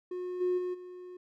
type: tone with level steps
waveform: triangle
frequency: 361.6 Hz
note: F#4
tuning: 40 cents flat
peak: -32 / -23 / -29 / -41 dBFS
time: 0.11-1.17 s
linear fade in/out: 5 ms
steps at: 0.4 / 0.57 / 0.73 s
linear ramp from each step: 20 ms
effects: tanh soft clip ceiling -22 dBFS